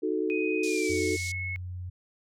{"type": "chord", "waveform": "sine", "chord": "D# diminished", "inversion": "none", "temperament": "equal", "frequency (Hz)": [311.1, 370, 440], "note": ["D#4", "F#4", "A4"], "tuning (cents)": [0, 0, 0], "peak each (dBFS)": -30, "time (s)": [0.02, 1.17], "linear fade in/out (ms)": 20}
{"type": "tone with pitch glide", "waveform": "sine", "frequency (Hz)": [2500, 2189], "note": ["D#7", "C#7"], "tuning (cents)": [8, -22], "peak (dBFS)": -32, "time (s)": [0.3, 1.56], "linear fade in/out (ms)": 0, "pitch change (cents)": -230, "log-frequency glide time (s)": [0.63, 1.03]}
{"type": "band-pass noise", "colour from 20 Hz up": "pink", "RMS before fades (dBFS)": -39, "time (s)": [0.63, 1.32], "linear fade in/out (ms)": 5, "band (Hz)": [4500, 8200], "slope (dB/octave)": 24}
{"type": "tone", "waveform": "sine", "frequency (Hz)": 90.1, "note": "F#2", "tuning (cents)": -45, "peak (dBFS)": -34, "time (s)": [0.89, 1.9], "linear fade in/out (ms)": 10}
{"effects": []}